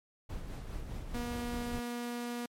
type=noise with tremolo; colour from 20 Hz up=brown; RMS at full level=-39 dBFS; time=0.29-1.8 s; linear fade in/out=10 ms; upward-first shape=sine; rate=4.9 Hz; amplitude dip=40%
type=tone; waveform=sawtooth; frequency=240 Hz; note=B3; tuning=49 cents flat; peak=-32 dBFS; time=1.14-2.46 s; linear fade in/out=5 ms
effects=MP3 64 kbps